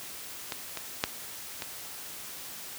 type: clicks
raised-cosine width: 0.2 ms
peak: -15 / -17 / -7 / -17 dBFS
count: 4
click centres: 0.522 / 0.773 / 1.039 / 1.622 s
effects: white hiss -42 dBFS RMS until 2.78 s + high-pass 60 Hz 12 dB/octave